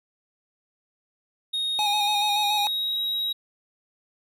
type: tone with pitch glide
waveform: triangle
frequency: 3729 to 3827 Hz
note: A#7 to A#7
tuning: 0 to +45 cents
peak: -23 dBFS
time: 1.53-3.33 s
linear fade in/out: 10 ms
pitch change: +45 cents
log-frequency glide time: 2.18-3.02 s
type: tone with vibrato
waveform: square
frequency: 831 Hz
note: G#5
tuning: 1 cent sharp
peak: -24 dBFS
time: 1.79-2.67 s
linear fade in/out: 0 ms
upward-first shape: square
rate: 7 Hz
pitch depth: 29 cents each way
effects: none